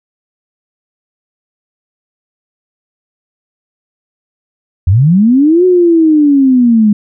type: linear two-way sweep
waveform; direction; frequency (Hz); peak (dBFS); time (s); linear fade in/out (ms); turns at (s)
sine; up then down; 80.4 to 370 to 204.7; -4; 4.87-6.93; 5; 5.65
effects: none